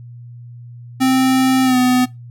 square tone with pitch glide, 261.1 to 251.5 Hz, C4 to B3, -3 to +32 cents, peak -12 dBFS, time 1-2.06 s, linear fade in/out 20 ms, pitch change -65 cents, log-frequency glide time 1.64-1.77 s, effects noise-tail reverb RT60 0.2 s tail -20 dB re dry + added 120 Hz sine -33 dBFS peak until 2.3 s

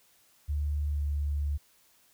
sine tone with pitch glide, 73.42 to 72.53 Hz, D2 to D2, 0 to -21 cents, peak -27 dBFS, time 0.48-1.58 s, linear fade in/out 20 ms, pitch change -21 cents, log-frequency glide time 0.9-1.02 s, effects white hiss -64 dBFS RMS until 2.13 s

